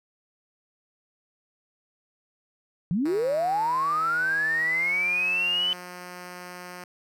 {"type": "linear sweep", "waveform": "sine", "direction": "up", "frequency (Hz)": [155.8, 3040], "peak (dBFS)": -22, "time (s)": [2.91, 5.73], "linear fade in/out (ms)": 0}
{"type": "tone with pitch glide", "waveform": "5% pulse", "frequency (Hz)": [160.5, 179.12], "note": ["E3", "F3"], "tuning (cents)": [-46, 44], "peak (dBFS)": -27, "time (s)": [3.05, 6.84], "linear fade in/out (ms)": 2, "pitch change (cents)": 190, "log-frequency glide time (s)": [4.7, 4.96]}
{"effects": []}